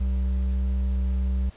triangle tone with hard clipping, 64.2 Hz, C2, 32 cents flat, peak -23 dBFS, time 0-1.5 s, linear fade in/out 10 ms, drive 9 dB, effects pink hiss -53 dBFS RMS until 1.56 s + resampled to 8000 Hz

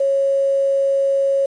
sine tone with quantisation, 549 Hz, C#5, 17 cents flat, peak -14 dBFS, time 0-1.46 s, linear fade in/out 5 ms, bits 7, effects resampled to 22050 Hz

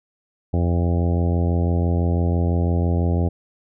harmonic tone with a mistuned harmonic, 86 Hz, F2, 26 cents flat, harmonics 1 / 2 / 3 / 4 / 5 / 6 / 7 / 8 / 9, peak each -18 / -24 / -28 / -30 / -32 / -34 / -35 / -36 / -37 dBFS, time 0.53-3.29 s, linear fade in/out 10 ms, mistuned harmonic 9, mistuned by +54 cents, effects none

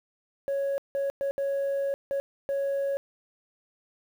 sine tone bursts at uneven times, 554.4 Hz, C#5, in tune, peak -23 dBFS, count 6, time 0.48-0.78 / 0.95-1.1 / 1.21-1.31 / 1.38-1.94 / 2.11-2.2 / 2.49-2.97 s, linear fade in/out 0 ms, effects tanh soft clip ceiling -24 dBFS + 9-bit

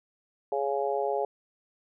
harmonic tone, 139.1 Hz, C#3, 6 cents sharp, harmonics 3 / 4 / 5 / 6, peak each -30 / -31 / -32 / -33 dBFS, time 0.52-1.25 s, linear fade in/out 2 ms, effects none

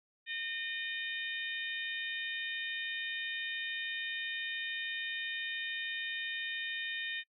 harmonic tone, 611 Hz, D#5, 32 cents flat, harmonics 3 / 4 / 5 / 6, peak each -39 / -41 / -44 / -42 dBFS, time 0.26-7.24 s, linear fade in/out 50 ms, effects noise-tail reverb RT60 0.1 s tail -22 dB re dry

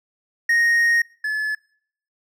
triangle tone pair in turn, 1864.7 / 1721.3 Hz, A#6 / A6, 0 / -38 cents, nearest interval minor second, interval 138 cents, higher first, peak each -13 / -19 dBFS, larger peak first, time 0.49-1.02 / 1.24-1.55 s, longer first, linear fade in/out 5 ms, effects noise-tail reverb RT60 0.6 s tail -24 dB re dry

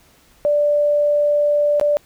sine tone with dropouts, 587.3 Hz, D5, in tune, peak -13 dBFS, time 0.45-1.97 s, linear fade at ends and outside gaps 0 ms, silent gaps 1.798-1.812 s, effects pink hiss -53 dBFS RMS until 2.05 s

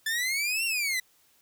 sawtooth exponential two-way sweep, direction up then down, 1741 to 2779 to 1964 Hz, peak -23 dBFS, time 0.06-1 s, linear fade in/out 5 ms, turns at 0.65 s, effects white hiss -64 dBFS RMS until 1.41 s

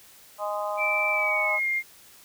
harmonic tone, 206.9 Hz, G#3, 6 cents flat, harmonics 3 / 4 / 5 / 6, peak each -30 / -33 / -33 / -35 dBFS, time 0.38-1.6 s, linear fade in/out 50 ms
sine tone with pitch glide, 2336 to 2118 Hz, D7 to C7, -10 to +21 cents, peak -23 dBFS, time 0.77-1.83 s, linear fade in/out 50 ms, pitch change -169 cents, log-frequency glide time 1.12-1.68 s
effects white hiss -52 dBFS RMS until 2.24 s

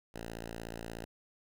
5% pulse tone, 56.7 Hz, A#1, 47 cents flat, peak -30 dBFS, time 0.14-1.05 s, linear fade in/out 5 ms, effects none

